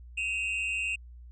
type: tone pair together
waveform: triangle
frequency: 2541 / 2748 Hz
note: D#7 / F7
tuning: +36 / -29 cents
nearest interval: minor second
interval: 135 cents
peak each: -30 / -30 dBFS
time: 0.17-0.96 s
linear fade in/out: 10 ms
effects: added 60 Hz sine -45 dBFS peak until 1.31 s + resampled to 24000 Hz